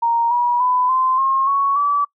sine tone with pitch steps, 932 / 965.4 / 1000 / 1035.9 / 1073.1 / 1111.5 / 1151.4 Hz, A#5 / B5 / B5 / C6 / C6 / C#6 / D6, -1 / -40 / +21 / -18 / +43 / +4 / -35 cents, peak -14 dBFS, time 0.02-2.05 s, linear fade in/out 10 ms, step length 290 ms, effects noise-tail reverb RT60 0.1 s tail -26 dB re dry

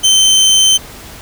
25% pulse tone, 3093 Hz, G7, 24 cents flat, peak -3 dBFS, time 0.03-0.78 s, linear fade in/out 20 ms, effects pink hiss -33 dBFS RMS until 1.21 s

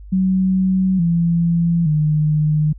sine tone with pitch steps, 187.8 / 169.25 / 152.54 Hz, F#3 / E3 / D#3, +26 / +46 / -34 cents, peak -13 dBFS, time 0.12-2.73 s, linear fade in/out 10 ms, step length 870 ms, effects added 50 Hz sine -34 dBFS peak until 2.78 s

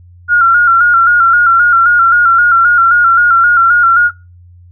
sine tone with vibrato, 1396.9 Hz, F6, in tune, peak -4 dBFS, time 0.28-4.11 s, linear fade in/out 50 ms, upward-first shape square, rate 3.8 Hz, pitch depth 44 cents each way, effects noise-tail reverb RT60 0.3 s tail -25 dB re dry + added 88 Hz sine -36 dBFS peak until 4.71 s

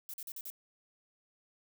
violet noise bursts, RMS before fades -43 dBFS, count 5, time 0.09-0.501 s, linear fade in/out 0 ms, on 47 ms, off 44 ms, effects none

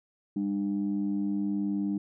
sine tone pair together, 200.5 / 300 Hz, G3 / D4, +39 / +37 cents, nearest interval perfect fifth, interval 698 cents, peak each -28 / -29 dBFS, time 0.36-1.98 s, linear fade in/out 5 ms, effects tanh soft clip ceiling -21 dBFS

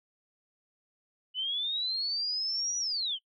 sine linear two-way sweep, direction up then down, 2960 to 5870 to 2960 Hz, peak -29 dBFS, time 1.34-3.19 s, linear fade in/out 50 ms, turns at 2.78 s, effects noise-tail reverb RT60 0.1 s tail -23 dB re dry

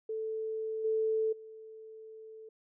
sine tone with level steps, 440 Hz, A4, in tune, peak -33 / -27 / -46 dBFS, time 0.09-2.49 s, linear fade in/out 5 ms, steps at 0.84 / 1.32 s, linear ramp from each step 10 ms, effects none

